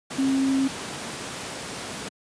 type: tone in noise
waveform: sine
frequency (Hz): 268.7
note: C4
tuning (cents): +46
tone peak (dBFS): -19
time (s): 0.18-0.68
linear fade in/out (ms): 10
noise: pink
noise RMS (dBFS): -33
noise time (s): 0.1-2.09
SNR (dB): +11
effects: high-pass 150 Hz 12 dB/octave + resampled to 22050 Hz